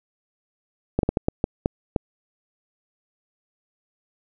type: slowing click train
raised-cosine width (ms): 2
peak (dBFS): -6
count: 8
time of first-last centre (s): 0.99-1.962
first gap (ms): 42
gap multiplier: 1.39
effects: none